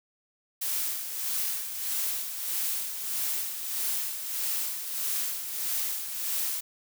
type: noise with tremolo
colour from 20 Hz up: blue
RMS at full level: -29 dBFS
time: 0.61-6.61 s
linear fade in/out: 10 ms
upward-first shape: sine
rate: 1.6 Hz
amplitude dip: 55%
effects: none